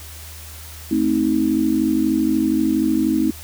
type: chord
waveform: sine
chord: A diminished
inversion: none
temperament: just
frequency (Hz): 220 / 264 / 316.8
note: A3 / C4 / Eb4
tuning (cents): 0 / +16 / +31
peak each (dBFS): -22 / -20 / -18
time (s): 0.91-3.31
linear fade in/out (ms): 5
effects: added 78 Hz sine -37 dBFS peak until 3.43 s + white hiss -39 dBFS RMS until 3.43 s